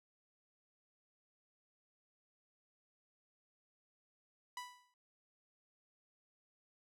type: tone with exponential decay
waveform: sawtooth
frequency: 987.8 Hz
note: B5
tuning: in tune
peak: -37 dBFS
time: 4.57-4.94 s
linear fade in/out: 2 ms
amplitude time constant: 80 ms
effects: low-pass 11000 Hz 12 dB/octave